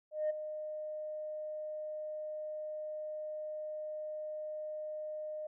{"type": "tone with ADSR envelope", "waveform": "sine", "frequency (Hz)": 613, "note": "D#5", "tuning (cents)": -26, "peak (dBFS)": -27, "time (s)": [0.11, 5.47], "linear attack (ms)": 190, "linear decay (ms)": 14, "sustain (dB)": -11, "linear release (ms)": 5, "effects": ["tanh soft clip ceiling -27 dBFS"]}